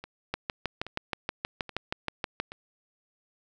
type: two click trains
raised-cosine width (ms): 0.3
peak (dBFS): -13 / -24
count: 14 / 4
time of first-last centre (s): 0.34-2.4 / 0.04-2.519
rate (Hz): 6.31 / 1.21
effects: none